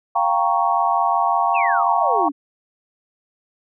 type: chord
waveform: sine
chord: G half-diminished seventh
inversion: third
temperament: equal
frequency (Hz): 698.5 / 784 / 932.3 / 1108.7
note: F5 / G5 / Bb5 / Db6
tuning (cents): 0 / 0 / 0 / 0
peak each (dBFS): -21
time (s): 0.15-2.29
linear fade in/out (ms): 10
type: exponential sweep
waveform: sine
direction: down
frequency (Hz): 2800 to 268.2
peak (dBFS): -22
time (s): 1.54-2.32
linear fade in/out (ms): 20
effects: none